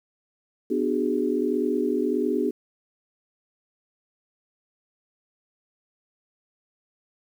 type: chord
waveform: sine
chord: G# half-diminished seventh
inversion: first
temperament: just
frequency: 249.2 / 299 / 373.8 / 415.3 Hz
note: B3 / D4 / F#4 / G#4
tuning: +16 / +31 / +18 / 0 cents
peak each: -27 dBFS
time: 0.7-2.51 s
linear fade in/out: 10 ms
effects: 9-bit